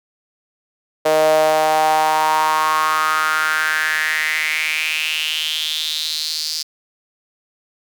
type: tone with high-pass filter sweep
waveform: sawtooth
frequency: 155.9 Hz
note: D#3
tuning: 4 cents sharp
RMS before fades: -18 dBFS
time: 1.05-6.63 s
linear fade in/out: 10 ms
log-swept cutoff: 560 to 4900 Hz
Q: 5.7
effects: none